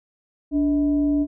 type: tone with frequency modulation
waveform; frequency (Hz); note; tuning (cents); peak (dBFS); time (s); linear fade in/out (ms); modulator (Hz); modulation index
sine; 290.6; D4; -18; -17; 0.51-1.27; 50; 347; 0.33
effects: none